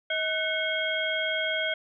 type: tone cluster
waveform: sine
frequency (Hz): 635 / 1503 / 2178 / 3248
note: D#5 / F#6 / C#7 / G#7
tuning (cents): +35 / +27 / -31 / -39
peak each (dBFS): -31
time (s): 0.1-1.74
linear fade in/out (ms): 5
effects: none